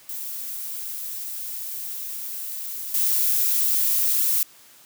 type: noise with level steps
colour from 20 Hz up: violet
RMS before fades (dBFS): -32 / -21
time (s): 0.09-4.43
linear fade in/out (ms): 2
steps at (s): 2.94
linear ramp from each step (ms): 5
effects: white hiss -51 dBFS RMS until 4.85 s + high-pass 100 Hz 12 dB/octave